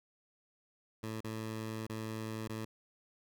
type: tone with dropouts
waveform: 15% pulse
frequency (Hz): 110.4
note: A2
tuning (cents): +6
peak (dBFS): -32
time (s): 1.03-2.65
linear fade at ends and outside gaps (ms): 5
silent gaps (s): 1.206-1.244 / 1.867-1.896 / 2.479-2.495
effects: none